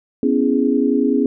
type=chord; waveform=sine; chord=C# minor seventh; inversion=third; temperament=equal; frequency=246.9 / 277.2 / 329.6 / 415.3 Hz; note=B3 / C#4 / E4 / G#4; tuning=0 / 0 / 0 / 0 cents; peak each=-18 / -17 / -23 / -20 dBFS; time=0.23-1.26 s; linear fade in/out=2 ms; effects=none